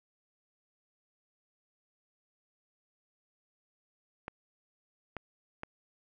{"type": "clicks", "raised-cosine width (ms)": 0.5, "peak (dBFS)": -23, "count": 3, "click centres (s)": [4.281, 5.167, 5.634], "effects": []}